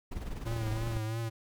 brown noise with tremolo, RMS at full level -35 dBFS, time 0.11-0.98 s, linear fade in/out 10 ms, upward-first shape sine, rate 20 Hz, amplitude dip 65%
square tone with vibrato, 112 Hz, A2, 31 cents sharp, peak -33 dBFS, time 0.45-1.3 s, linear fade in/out 20 ms, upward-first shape triangle, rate 3 Hz, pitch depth 65 cents each way
effects none

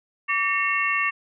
sine tone cluster, 1148 / 1822 / 2186 / 2723 Hz, D6 / A#6 / C#7 / F7, -40 / -40 / -25 / -44 cents, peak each -26 dBFS, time 0.28-1.11 s, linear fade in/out 20 ms, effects none

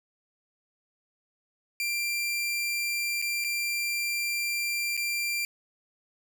sawtooth tone with dropouts, 2370 Hz, D7, 15 cents sharp, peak -24 dBFS, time 1.8-5.45 s, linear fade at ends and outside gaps 1 ms, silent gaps 3.217-3.223 / 3.441-3.446 / 4.968-4.975 s, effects none

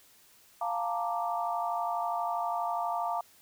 sine chord, Bb major seventh, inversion second, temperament equal, 698.5 / 880 / 932.3 / 1174.7 Hz, F5 / A5 / Bb5 / D6, 0 / 0 / 0 / 0 cents, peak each -32 / -37 / -35 / -36 dBFS, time 0.61-3.21 s, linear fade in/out 5 ms, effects white hiss -60 dBFS RMS until 3.41 s

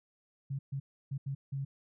sine tone bursts at uneven times, 137.2 Hz, C#3, 17 cents flat, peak -33 dBFS, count 5, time 0.5-0.59 / 0.72-0.8 / 1.11-1.18 / 1.26-1.35 / 1.52-1.65 s, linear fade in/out 10 ms, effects none

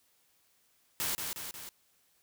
white noise with echo, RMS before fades -33 dBFS, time 1-1.15 s, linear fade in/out 0 ms, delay 180 ms, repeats 3, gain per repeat -4 dB, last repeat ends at 1.69 s, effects white hiss -70 dBFS RMS until 2.22 s

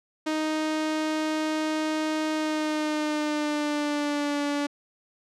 sawtooth tone with pitch glide, 311.1 to 288.6 Hz, D#4 to D4, 0 to -30 cents, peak -21 dBFS, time 0.26-4.67 s, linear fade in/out 10 ms, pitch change -130 cents, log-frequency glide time 2.33-4.42 s, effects low-pass 7000 Hz 12 dB/octave

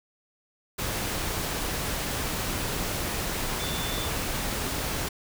sine tone in noise, 3520 Hz, A7, in tune, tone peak -36 dBFS, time 3.59-4.08 s, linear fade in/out 10 ms, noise pink, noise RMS -30 dBFS, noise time 0.78-5.09 s, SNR -9 dB, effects none

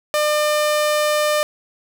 sawtooth tone, 600 Hz, D5, 37 cents sharp, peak -12 dBFS, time 0.14-1.43 s, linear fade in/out 0 ms, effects none

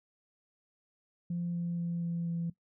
sine tone with pitch steps, 173 / 171.9 / 170.82 / 169.73 / 168.66 Hz, F3 / F3 / F3 / F3 / E3, -16 / -27 / -38 / -49 / +40 cents, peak -30 dBFS, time 1.3-2.5 s, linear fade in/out 5 ms, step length 240 ms, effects noise-tail reverb RT60 0.1 s tail -17 dB re dry + tanh soft clip ceiling -27 dBFS

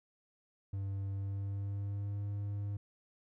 triangle tone with pitch glide, 98.1 to 101.56 Hz, G2 to G#2, +2 to -38 cents, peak -33 dBFS, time 0.73-2.77 s, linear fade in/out 5 ms, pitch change +60 cents, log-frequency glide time 1.12-2.24 s, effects none

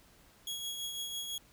sawtooth tone with tremolo, 3322 Hz, G#7, in tune, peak -32 dBFS, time 0.47-1.38 s, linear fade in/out 2 ms, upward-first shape triangle, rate 6 Hz, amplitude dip 45%, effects pink hiss -62 dBFS RMS until 1.52 s

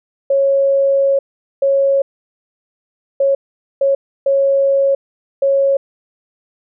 sine tone bursts at uneven times, 550 Hz, C#5, 14 cents flat, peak -10 dBFS, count 6, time 0.3-1.19 / 1.62-2.02 / 3.2-3.35 / 3.81-3.95 / 4.26-4.95 / 5.42-5.77 s, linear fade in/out 5 ms, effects none

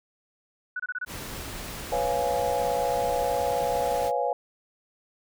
sine tone bursts, 1480 Hz, F#6, in tune, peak -28 dBFS, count 5, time 0.76-1.049 s, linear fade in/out 5 ms, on 37 ms, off 26 ms
pink noise, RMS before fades -37 dBFS, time 1.06-4.12 s, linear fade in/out 50 ms
sine chord, C# dominant seventh, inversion third, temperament equal with one note detuned, 495.6 / 554.4 / 698.5 / 830.6 Hz, B4 / C#5 / E#5 / G#5, +6 / 0 / 0 / 0 cents, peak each -29 dBFS, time 1.92-4.33 s, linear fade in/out 2 ms
effects none

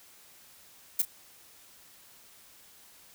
violet noise with echo, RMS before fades -25 dBFS, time 0.99-1.02 s, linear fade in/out 5 ms, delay 32 ms, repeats 1, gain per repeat -14 dB, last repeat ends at 1.052 s, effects white hiss -56 dBFS RMS until 3.14 s

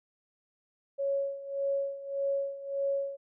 sine tone with tremolo, 554.4 Hz, C#5, in tune, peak -26 dBFS, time 0.98-3.17 s, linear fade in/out 20 ms, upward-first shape sine, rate 1.7 Hz, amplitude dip 80%, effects none

